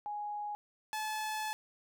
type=tone pair in turn; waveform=sine / sawtooth; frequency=831 / 862.7 Hz; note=G#5 / A5; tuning=+1 / -34 cents; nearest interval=minor second; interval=65 cents; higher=second; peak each=-36 / -31 dBFS; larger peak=second; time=0.06-0.55 / 0.93-1.53 s; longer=second; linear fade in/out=0 ms; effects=none